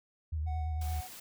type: tone with vibrato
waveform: sine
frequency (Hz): 77.6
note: D#2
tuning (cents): -4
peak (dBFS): -31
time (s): 0.32-1.01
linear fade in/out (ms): 10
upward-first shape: square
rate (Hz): 8.8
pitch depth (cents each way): 49
type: tone with tremolo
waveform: triangle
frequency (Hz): 740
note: F#5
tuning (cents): 0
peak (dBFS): -39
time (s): 0.46-1.08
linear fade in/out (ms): 20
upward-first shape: sine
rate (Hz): 2.6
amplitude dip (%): 50
type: noise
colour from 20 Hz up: white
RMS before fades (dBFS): -48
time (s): 0.81-1.2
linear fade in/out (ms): 5
effects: none